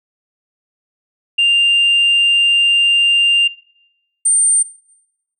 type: tone pair in turn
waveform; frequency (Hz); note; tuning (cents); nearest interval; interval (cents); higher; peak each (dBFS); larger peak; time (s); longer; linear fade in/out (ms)
sine; 2794 / 8865; F7 / C#9; 0 / -1; octave + minor sixth; 1999; second; -8; neither; 1.38-3.48 / 4.25-4.63; first; 10
effects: noise-tail reverb RT60 0.9 s tail -22 dB re dry + tanh soft clip ceiling -7 dBFS